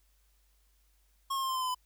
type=tone with pitch steps; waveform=square; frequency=1086 / 1072.3 / 1058.7 / 1045.4 / 1032.2 / 1019.1 / 1006.3 Hz; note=C#6 / C6 / C6 / C6 / C6 / C6 / B5; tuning=-36 / +42 / +20 / -2 / -24 / -46 / +32 cents; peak=-31 dBFS; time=1.3-1.748 s; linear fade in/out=10 ms; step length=64 ms; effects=added 50 Hz sine -66 dBFS peak until 1.85 s + white hiss -73 dBFS RMS until 1.85 s